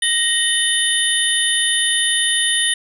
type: tone cluster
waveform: sine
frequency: 1869 / 3021 / 3624 / 9650 Hz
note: A#6 / F#7 / A#7 / D9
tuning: +4 / +35 / -50 / +46 cents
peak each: -20 dBFS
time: 0.02-2.74 s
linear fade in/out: 5 ms
effects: tanh soft clip ceiling -5 dBFS